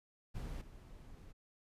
brown noise with level steps, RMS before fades -43 / -54 dBFS, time 0.34-1.33 s, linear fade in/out 20 ms, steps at 0.61 s, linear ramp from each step 5 ms, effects resampled to 32000 Hz

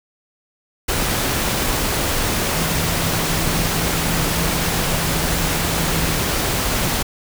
sine tone in noise, 163.1 Hz, E3, 18 cents flat, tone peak -26 dBFS, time 2.54-6.24 s, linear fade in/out 10 ms, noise pink, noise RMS -20 dBFS, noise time 0.88-7.03 s, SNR -9 dB, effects none

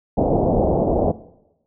white low-pass noise, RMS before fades -18 dBFS, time 0.17-1.12 s, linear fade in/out 10 ms, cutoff 740 Hz, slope 48 dB/octave, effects noise-tail reverb RT60 0.9 s tail -18 dB re dry

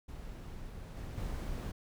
brown noise with level steps, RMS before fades -45 / -42 / -38 dBFS, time 0.08-1.72 s, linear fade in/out 10 ms, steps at 0.96 / 1.17 s, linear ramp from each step 10 ms, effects none

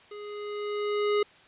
square tone with level ramp, 415.3 Hz, G#4, in tune, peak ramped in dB -40 to -22 dBFS, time 0.11-1.23 s, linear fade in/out 5 ms, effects white hiss -55 dBFS RMS until 1.47 s + resampled to 8000 Hz

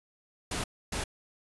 pink noise bursts at uneven times, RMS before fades -33 dBFS, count 2, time 0.51-0.64 / 0.92-1.04 s, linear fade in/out 5 ms, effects resampled to 24000 Hz

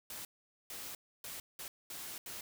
white noise bursts at uneven times, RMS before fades -45 dBFS, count 6, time 0.1-0.25 / 0.7-0.95 / 1.24-1.4 / 1.59-1.68 / 1.9-2.18 / 2.26-2.41 s, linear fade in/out 2 ms, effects none

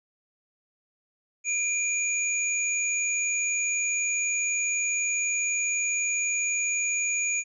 sine tone pair together, 2400 / 6788 Hz, D7 / G#8, +37 / +37 cents, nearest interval octave + tritone, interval 1800 cents, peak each -27 dBFS, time 1.44-7.44 s, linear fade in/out 50 ms, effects none

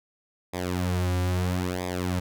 sawtooth tone with flanger, 90.4 Hz, F#2, 40 cents flat, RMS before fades -27 dBFS, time 0.53-2.2 s, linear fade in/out 10 ms, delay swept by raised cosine 0.69 to 4.69 ms, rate 0.76 Hz, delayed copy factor -0.85, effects none

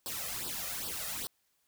white noise with flanger, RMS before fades -38 dBFS, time 0.06-1.27 s, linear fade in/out 0 ms, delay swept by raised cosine 0.22 to 1.62 ms, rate 2.5 Hz, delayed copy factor +0.85, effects white hiss -75 dBFS RMS until 1.67 s

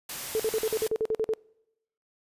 white noise, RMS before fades -36 dBFS, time 0.09-0.88 s, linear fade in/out 5 ms
sine tone bursts, 440 Hz, A4, in tune, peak -23 dBFS, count 11, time 0.35-1.336 s, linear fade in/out 0 ms, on 46 ms, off 48 ms
effects noise-tail reverb RT60 0.9 s tail -26 dB re dry + resampled to 32000 Hz

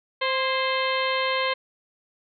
harmonic tone with a mistuned harmonic, 523.3 Hz, C5, in tune, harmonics 1 / 2 / 3 / 4 / 5 / 6 / 7 / 8, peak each -27 / -27 / -33 / -29 / -34 / -32 / -37 / -35 dBFS, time 0.21-1.54 s, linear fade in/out 10 ms, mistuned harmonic 3, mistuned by +61 cents, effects none

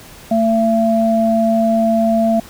sine tone pair together, 224.3 / 674 Hz, A3 / E5, +34 / +38 cents, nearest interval octave + perfect fifth, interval 1904 cents, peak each -14 dBFS, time 0.31-2.4 s, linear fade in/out 5 ms, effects pink hiss -39 dBFS RMS until 2.49 s

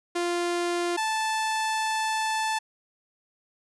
sawtooth tone pair in turn, 348.1 / 877.2 Hz, F4 / A5, -6 / -6 cents, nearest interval octave + major third, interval 1600 cents, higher second, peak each -21 dBFS, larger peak neither, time 0.15-0.97 / 0.97-2.59 s, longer second, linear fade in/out 10 ms, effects resampled to 24000 Hz

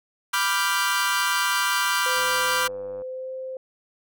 sawtooth chord, G dominant seventh, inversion first, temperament equal, 987.8 / 1174.7 / 1396.9 / 1568 Hz, B5 / D6 / F6 / G6, 0 / 0 / 0 / 0 cents, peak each -23 dBFS, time 0.33-2.68 s, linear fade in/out 10 ms
sine tone with pitch glide, 508 to 521.1 Hz, B4 to C5, +49 to -7 cents, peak -30 dBFS, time 2.06-3.57 s, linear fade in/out 2 ms, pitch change +44 cents, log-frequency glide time 2.85-3.32 s
click train, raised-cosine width 1 ms, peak -32 dBFS, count 84, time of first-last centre 2.17-3.02 s, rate 97.7 Hz
effects none

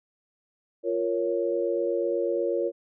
sine chord, Bb minor, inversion second, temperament equal, 349.2 / 466.2 / 554.4 Hz, F4 / Bb4 / Db5, 0 / 0 / 0 cents, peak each -28 dBFS, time 0.83-2.72 s, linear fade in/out 50 ms, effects none

